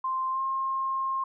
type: tone with pitch glide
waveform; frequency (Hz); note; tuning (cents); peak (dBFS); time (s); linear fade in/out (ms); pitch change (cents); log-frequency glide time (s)
sine; 1046.5 to 1066.6; C6 to C6; 0 to +33; -26; 0.04-1.24; 5; +33; 0.31-0.41
effects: none